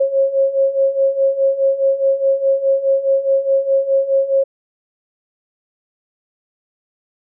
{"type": "beating tone pair", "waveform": "sine", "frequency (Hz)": [540, 544.8], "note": ["C#5", "C#5"], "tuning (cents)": [-45, -30], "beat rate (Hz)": 4.8, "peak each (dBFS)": [-18, -14], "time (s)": [0, 4.44], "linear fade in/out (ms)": 10, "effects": []}